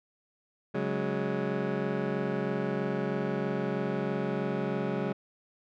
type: chord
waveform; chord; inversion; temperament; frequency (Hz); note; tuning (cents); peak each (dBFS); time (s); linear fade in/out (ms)
20% pulse; C# suspended fourth; none; just; 138.59 / 184.79 / 207.9; C#3 / F#3 / G#3; 0 / -2 / +2; -30 / -28 / -28; 0.74-5.13; 10
effects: low-pass 2000 Hz 12 dB/octave